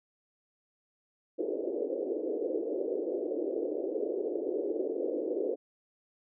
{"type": "band-pass noise", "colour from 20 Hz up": "pink", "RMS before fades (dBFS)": -33, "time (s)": [1.38, 5.56], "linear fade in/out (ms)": 20, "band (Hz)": [320, 530], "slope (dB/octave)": 48, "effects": []}